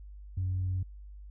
sine tone, 92.5 Hz, F#2, in tune, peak -27 dBFS, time 0.37-0.83 s, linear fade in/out 5 ms, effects tanh soft clip ceiling -25 dBFS + added 50 Hz sine -44 dBFS peak until 1.3 s

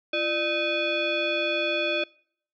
sine tone with frequency modulation, 1539 Hz, G6, 32 cents flat, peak -23 dBFS, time 0.13-2.04 s, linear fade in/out 5 ms, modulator 940 Hz, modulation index 2, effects noise-tail reverb RT60 0.6 s tail -25 dB re dry

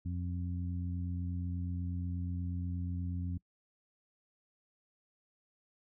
harmonic tone, 88.3 Hz, F2, 20 cents sharp, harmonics 1 / 2 / 3, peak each -35 / -41 / -45 dBFS, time 0.05-3.38 s, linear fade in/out 10 ms, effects noise-tail reverb RT60 0.1 s tail -24 dB re dry

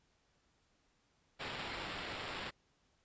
blue noise with sample-and-hold, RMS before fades -43 dBFS, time 1.39-2.51 s, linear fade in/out 20 ms, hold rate 6300 Hz, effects pink hiss -75 dBFS RMS until 3.04 s + resampled to 16000 Hz

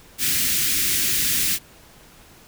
white band-stop noise, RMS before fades -21 dBFS, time 0.18-1.59 s, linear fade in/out 50 ms, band 340 to 1700 Hz, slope 24 dB/octave, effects pink hiss -49 dBFS RMS until 2.47 s

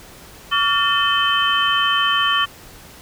sine tone cluster, 1139 / 1398 / 1793 / 2583 / 3077 Hz, C#6 / F6 / A6 / E7 / G7, +47 / +1 / +32 / -36 / -33 cents, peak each -19 / -24 / -23 / -27 / -19 dBFS, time 0.51-2.46 s, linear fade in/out 20 ms, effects pink hiss -42 dBFS RMS until 3.01 s

